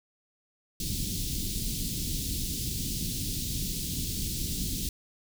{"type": "band-stop noise", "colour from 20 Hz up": "pink", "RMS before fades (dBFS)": -32, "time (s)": [0.8, 4.89], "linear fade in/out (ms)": 2, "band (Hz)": [280, 3600], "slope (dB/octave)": 24, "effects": []}